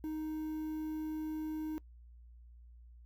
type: tone with quantisation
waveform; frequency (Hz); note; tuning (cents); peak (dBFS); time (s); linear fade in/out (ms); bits
triangle; 311.1; D#4; 0; -34; 0.04-1.78; 0; 10
effects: noise-tail reverb RT60 0.1 s tail -23 dB re dry + added 59 Hz sine -53 dBFS peak until 3.05 s

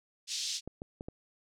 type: band-pass noise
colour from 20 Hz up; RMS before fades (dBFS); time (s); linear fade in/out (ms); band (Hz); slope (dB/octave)
pink; -36; 0.27-0.61; 50; 3600 to 6700; 24
type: clicks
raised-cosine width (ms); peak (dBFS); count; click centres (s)
2; -27; 4; 0.676 / 0.819 / 1.009 / 1.085
effects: none

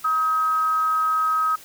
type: tone with frequency modulation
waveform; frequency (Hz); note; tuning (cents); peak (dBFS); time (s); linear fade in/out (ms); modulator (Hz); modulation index
sine; 1270; D#6; +35; -18; 0.04-1.56; 10; 311; 0.23
effects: white hiss -45 dBFS RMS until 1.64 s

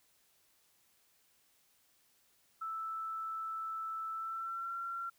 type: tone with pitch glide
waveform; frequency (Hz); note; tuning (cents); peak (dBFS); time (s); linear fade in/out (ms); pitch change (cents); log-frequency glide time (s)
sine; 1318.5 to 1366.6; E6 to F6; 0 to -38; -37; 2.61-5.1; 10; +62; 4.12-4.75
effects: white hiss -71 dBFS RMS until 5.18 s

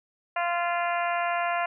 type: harmonic tone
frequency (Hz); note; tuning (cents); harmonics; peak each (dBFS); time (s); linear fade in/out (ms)
346.2; F4; -15; 2 / 3 / 4 / 5 / 6 / 7 / 8; -27 / -31 / -33 / -35 / -37 / -38 / -39; 0.36-1.66; 5
effects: none

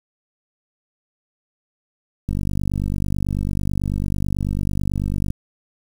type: click train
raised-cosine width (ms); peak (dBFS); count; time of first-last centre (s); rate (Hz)
5; -11; 149; 2.29-5.304; 49.1
effects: 7-bit

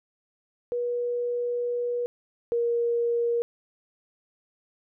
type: tone pair in turn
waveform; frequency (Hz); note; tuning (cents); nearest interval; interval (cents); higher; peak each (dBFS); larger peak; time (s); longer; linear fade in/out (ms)
sine; 483.3 / 471.4; B4 / A#4; -38 / +19; unison; 43; first; -25 / -22; second; 0.72-2.06 / 2.52-3.42; first; 0
effects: none

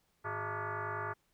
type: tone with frequency modulation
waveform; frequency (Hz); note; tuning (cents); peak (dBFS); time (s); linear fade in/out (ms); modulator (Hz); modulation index
sine; 155; D#3; -6; -35; 0.24-1.14; 20; 260; 5.8
effects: pink hiss -75 dBFS RMS until 1.33 s

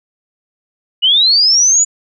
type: linear sweep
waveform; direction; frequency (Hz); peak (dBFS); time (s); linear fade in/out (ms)
sine; up; 2869 to 7000; -7; 1.02-1.85; 20
effects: none

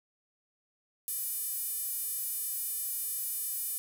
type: tone with high-pass filter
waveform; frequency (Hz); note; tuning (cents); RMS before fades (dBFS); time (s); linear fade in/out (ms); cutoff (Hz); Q
sawtooth; 599; D5; +34; -35; 1.08-3.78; 0; 11000; 2.1
effects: none

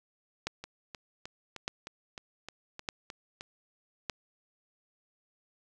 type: two click trains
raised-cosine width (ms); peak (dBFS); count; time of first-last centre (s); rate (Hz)
0.2; -15 / -24; 4 / 10; 0.47-4.098 / 0.64-3.409; 0.827 / 3.25
effects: none

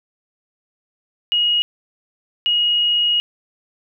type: tone pair in turn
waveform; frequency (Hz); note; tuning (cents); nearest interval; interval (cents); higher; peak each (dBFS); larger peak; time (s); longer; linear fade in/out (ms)
sine; 2886 / 2886; F#7 / F#7; -44 / -44; unison; 0; neither; -14; neither; 1.32-1.62 / 2.46-3.2; second; 0
effects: none

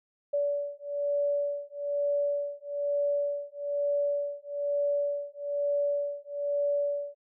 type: beating tone pair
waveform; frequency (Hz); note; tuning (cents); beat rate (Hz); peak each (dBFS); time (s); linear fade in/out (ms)
sine; 574 / 575.1; D5 / D5; -40 / -36; 1.1; -30; 0.33-7.15; 10
effects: none

